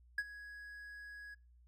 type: tone with ADSR envelope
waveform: triangle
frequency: 1666 Hz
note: G#6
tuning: 5 cents sharp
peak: -29 dBFS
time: 0.18-1.35 s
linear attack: 4 ms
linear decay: 44 ms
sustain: -17 dB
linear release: 15 ms
effects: noise-tail reverb RT60 0.4 s tail -26 dB re dry + added 60 Hz sine -61 dBFS peak until 1.67 s